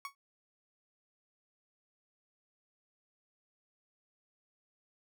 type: tone with exponential decay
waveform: 30% pulse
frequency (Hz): 1114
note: C#6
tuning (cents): +8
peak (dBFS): -33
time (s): 0.05-0.15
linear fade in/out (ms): 1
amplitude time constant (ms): 20
effects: none